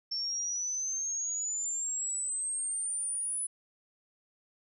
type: exponential sweep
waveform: sine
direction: up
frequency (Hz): 5400 to 10040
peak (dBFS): -31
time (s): 0.11-3.47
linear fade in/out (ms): 10
effects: none